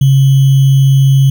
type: tone with sample-and-hold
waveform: sine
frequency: 135.7 Hz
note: C#3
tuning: 36 cents flat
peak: -4 dBFS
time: 0.01-1.3 s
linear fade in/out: 5 ms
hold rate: 3150 Hz
effects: none